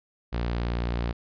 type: tone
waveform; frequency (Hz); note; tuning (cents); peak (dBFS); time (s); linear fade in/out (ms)
sawtooth; 58.9; A#1; +19; -22; 0.32-1.13; 20
effects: resampled to 11025 Hz